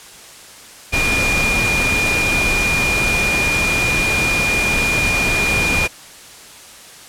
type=tone in noise; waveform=sine; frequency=2426 Hz; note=D#7; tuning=44 cents flat; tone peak=-16 dBFS; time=0.92-5.88 s; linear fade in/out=20 ms; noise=pink; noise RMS=-20 dBFS; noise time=0.92-5.88 s; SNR=+1 dB; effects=white hiss -39 dBFS RMS until 7.08 s + low-pass 10000 Hz 12 dB/octave

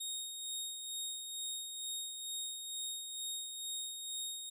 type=tone with tremolo; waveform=20% pulse; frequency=3729 Hz; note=A#7; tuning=in tune; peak=-32 dBFS; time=0-4.5 s; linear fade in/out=10 ms; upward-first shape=sine; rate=2.2 Hz; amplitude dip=45%; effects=none

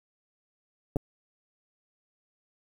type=clicks; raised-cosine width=2 ms; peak=-15 dBFS; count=2; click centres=0.96 / 0.967 s; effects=8-bit

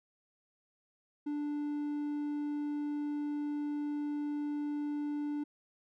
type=tone; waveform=triangle; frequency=293.7 Hz; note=D4; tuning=in tune; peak=-31 dBFS; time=1.26-5.44 s; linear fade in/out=10 ms; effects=none

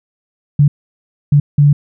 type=tone bursts at uneven times; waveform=sine; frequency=144.8 Hz; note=D3; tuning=24 cents flat; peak=-5 dBFS; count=3; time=0.59-0.68 / 1.32-1.4 / 1.58-1.73 s; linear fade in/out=5 ms; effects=none

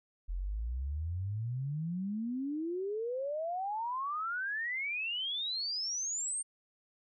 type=exponential sweep; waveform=sine; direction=up; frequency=41.57 to 8870 Hz; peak=-33 dBFS; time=0.28-6.43 s; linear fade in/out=20 ms; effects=none

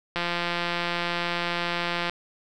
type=click train; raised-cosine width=0.3 ms; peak=-11 dBFS; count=336; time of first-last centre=0.16-2.096 s; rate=173 Hz; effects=none

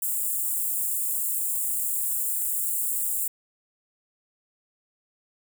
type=high-pass noise; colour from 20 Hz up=white; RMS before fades=-27 dBFS; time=0.02-3.28 s; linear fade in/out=5 ms; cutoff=7300 Hz; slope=96 dB/octave; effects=none

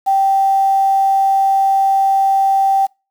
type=tone with quantisation; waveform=sine; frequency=780 Hz; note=G5; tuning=9 cents flat; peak=-10 dBFS; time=0.06-2.87 s; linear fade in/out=20 ms; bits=6; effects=noise-tail reverb RT60 0.3 s tail -26 dB re dry

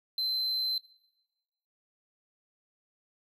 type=tone; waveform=triangle; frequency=4082 Hz; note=C8; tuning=44 cents flat; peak=-27 dBFS; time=0.18-0.78 s; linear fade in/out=2 ms; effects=noise-tail reverb RT60 1.0 s tail -19 dB re dry

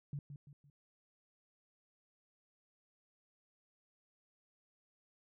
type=tone with echo; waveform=sine; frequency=142.9 Hz; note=D3; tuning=47 cents flat; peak=-38 dBFS; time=0.13-0.19 s; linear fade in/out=2 ms; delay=170 ms; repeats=3; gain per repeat=-8 dB; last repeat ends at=0.7 s; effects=none

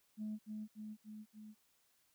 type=tone with echo; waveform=sine; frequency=214 Hz; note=A3; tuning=48 cents flat; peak=-38 dBFS; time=0.17-0.39 s; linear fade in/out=50 ms; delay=290 ms; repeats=4; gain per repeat=-3 dB; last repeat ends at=1.55 s; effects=tanh soft clip ceiling -36 dBFS + white hiss -75 dBFS RMS until 2.14 s

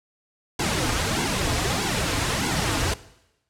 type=noise with flanger; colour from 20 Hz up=pink; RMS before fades=-24 dBFS; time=0.59-2.94 s; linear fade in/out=5 ms; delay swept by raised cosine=1.6 to 5.3 ms; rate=1.6 Hz; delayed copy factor=-0.95; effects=noise-tail reverb RT60 0.9 s tail -18 dB re dry + low-pass 9000 Hz 12 dB/octave

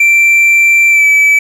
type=tone with pitch glide; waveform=triangle; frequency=2349 to 2301 Hz; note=D7 to D7; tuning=0 to -36 cents; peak=-3 dBFS; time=0-1.39 s; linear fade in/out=5 ms; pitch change=-36 cents; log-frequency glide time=0.89-1.06 s; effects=7-bit

